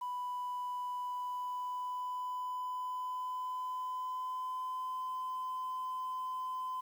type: tone with pitch glide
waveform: sine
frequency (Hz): 990 to 1020.8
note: B5 to C6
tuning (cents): +4 to -43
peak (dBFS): -34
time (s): 0.01-6.81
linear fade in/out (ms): 10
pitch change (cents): +53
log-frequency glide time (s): 1.04-4.99
effects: tanh soft clip ceiling -34 dBFS + 10-bit